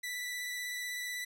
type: tone with vibrato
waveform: sawtooth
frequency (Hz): 1975.5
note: B6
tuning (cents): 0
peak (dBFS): -33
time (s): 0.03-1.25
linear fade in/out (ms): 10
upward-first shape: triangle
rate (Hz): 16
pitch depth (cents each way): 18
effects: none